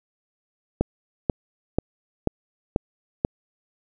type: click train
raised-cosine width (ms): 2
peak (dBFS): -6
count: 6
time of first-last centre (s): 0.81-3.249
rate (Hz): 2.05
effects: none